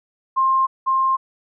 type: tone pair in turn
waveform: sine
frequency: 1059 / 1059 Hz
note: C6 / C6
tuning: +21 / +21 cents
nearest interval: unison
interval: 0 cents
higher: neither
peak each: -14 / -15 dBFS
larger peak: first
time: 0.36-0.67 / 0.86-1.17 s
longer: neither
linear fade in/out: 20 ms
effects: none